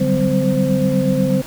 sine tone cluster, 146.1 / 187.7 / 195.9 / 256.4 / 521 Hz, D3 / F#3 / G3 / C4 / C5, -9 / +25 / -1 / -35 / -7 cents, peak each -20 dBFS, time 0-1.42 s, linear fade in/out 10 ms, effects pink hiss -35 dBFS RMS until 1.46 s

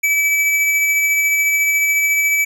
square tone with tremolo, 2300 Hz, D7, 37 cents flat, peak -13 dBFS, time 0.03-2.45 s, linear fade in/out 10 ms, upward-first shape sine, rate 14 Hz, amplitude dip 25%, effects none

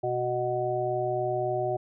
harmonic tone, 123.6 Hz, B2, 2 cents sharp, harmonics 1 / 3 / 5 / 6, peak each -35 / -30 / -30 / -31 dBFS, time 0.03-1.77 s, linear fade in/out 10 ms, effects none

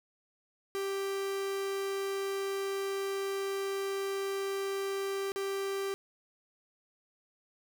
45% pulse tone with dropouts, 392 Hz, G4, in tune, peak -32 dBFS, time 0.75-5.94 s, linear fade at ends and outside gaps 0 ms, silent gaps 5.319-5.36 s, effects none

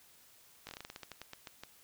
slowing click train, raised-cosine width 0.2 ms, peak -27 dBFS, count 15, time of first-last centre 0.67-1.636 s, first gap 19 ms, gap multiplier 1.18, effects white hiss -62 dBFS RMS until 1.83 s

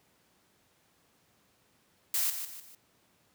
blue noise with echo, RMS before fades -29 dBFS, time 2.14-2.3 s, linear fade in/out 2 ms, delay 150 ms, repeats 3, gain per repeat -8 dB, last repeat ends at 2.75 s, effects pink hiss -68 dBFS RMS until 3.34 s + high-pass 100 Hz 12 dB/octave

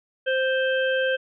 harmonic tone, 523.3 Hz, C5, in tune, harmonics 1 / 3 / 5 / 6, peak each -22 / -25 / -35 / -33 dBFS, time 0.26-1.17 s, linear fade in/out 20 ms, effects none

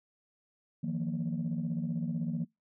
sine chord, Eb suspended second, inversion none, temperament equal with one note detuned, 158.83 / 174.61 / 233.1 Hz, Eb3 / F3 / Bb3, +36 / 0 / 0 cents, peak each -34 dBFS, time 0.83-2.45 s, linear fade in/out 10 ms, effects noise-tail reverb RT60 0.2 s tail -25 dB re dry + tanh soft clip ceiling -25 dBFS

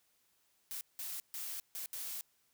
blue noise bursts at uneven times, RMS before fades -42 dBFS, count 5, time 0.71-0.81 / 0.99-1.2 / 1.34-1.6 / 1.75-1.86 / 1.93-2.21 s, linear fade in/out 0 ms, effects white hiss -74 dBFS RMS until 2.53 s

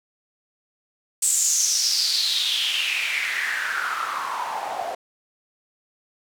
white noise with band-pass filter sweep, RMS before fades -24 dBFS, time 1.22-4.95 s, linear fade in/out 5 ms, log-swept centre 8100 to 680 Hz, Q 6.3, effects none

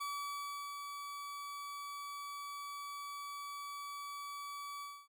40% pulse tone with ADSR envelope, 1145 Hz, D6, 44 cents flat, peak -37 dBFS, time 0-5.08 s, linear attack 14 ms, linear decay 730 ms, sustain -5 dB, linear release 260 ms, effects none

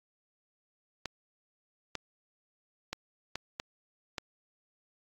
clicks, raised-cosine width 0.2 ms, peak -17 dBFS, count 6, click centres 1.057 / 1.953 / 2.93 / 3.356 / 3.599 / 4.182 s, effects AAC 64 kbps

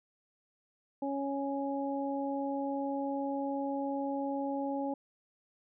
harmonic tone, 277.4 Hz, C#4, 1 cent sharp, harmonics 1 / 2 / 3, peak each -34 / -37 / -38 dBFS, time 1.02-4.94 s, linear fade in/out 5 ms, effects none

